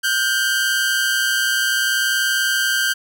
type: tone pair together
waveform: sawtooth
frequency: 1447.4 / 1568 Hz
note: F#6 / G6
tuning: -39 / 0 cents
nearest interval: minor second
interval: 139 cents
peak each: -20 / -14 dBFS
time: 0.03-2.94 s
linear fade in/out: 20 ms
effects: none